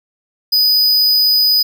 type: tone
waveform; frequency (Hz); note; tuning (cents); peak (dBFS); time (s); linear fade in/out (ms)
square; 4978; D#8; 0; -10; 0.52-1.63; 10
effects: none